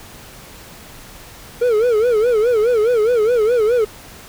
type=tone with vibrato; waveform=triangle; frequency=457.3 Hz; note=A#4; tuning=33 cents flat; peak=-10 dBFS; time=1.61-3.85 s; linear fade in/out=10 ms; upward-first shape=sine; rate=4.8 Hz; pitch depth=150 cents each way; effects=pink hiss -39 dBFS RMS until 4.28 s